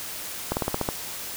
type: slowing click train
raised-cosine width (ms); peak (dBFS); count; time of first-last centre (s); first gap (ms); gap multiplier
1; -10; 7; 0.52-0.889; 49; 1.09
effects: white hiss -35 dBFS RMS until 1.36 s